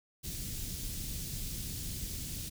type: band-stop noise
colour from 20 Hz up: pink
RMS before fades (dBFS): -39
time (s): 0.23-2.5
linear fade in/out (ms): 20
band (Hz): 190 to 4600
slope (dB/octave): 12
effects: none